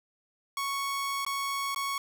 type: tone with dropouts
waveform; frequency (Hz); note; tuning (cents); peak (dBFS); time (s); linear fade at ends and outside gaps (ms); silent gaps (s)
sawtooth; 1108.7; C#6; 0; -26; 0.57-1.98; 2; 1.25-1.264 / 1.747-1.76
effects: none